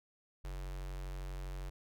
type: tone with notch filter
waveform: square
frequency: 46.25 Hz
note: F#1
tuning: in tune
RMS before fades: -42 dBFS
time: 0.44-1.7 s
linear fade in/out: 10 ms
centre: 230 Hz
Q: 2
effects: none